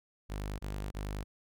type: tone bursts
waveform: sawtooth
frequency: 50.5 Hz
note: G#1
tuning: 48 cents flat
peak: -32 dBFS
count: 3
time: 0.29-1.24 s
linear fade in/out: 20 ms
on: 300 ms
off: 25 ms
effects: none